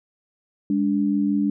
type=tone pair together; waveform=sine; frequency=204.2 / 289.9 Hz; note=G#3 / D4; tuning=-29 / -22 cents; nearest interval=tritone; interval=607 cents; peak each=-21 / -21 dBFS; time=0.7-1.5 s; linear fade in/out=2 ms; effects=none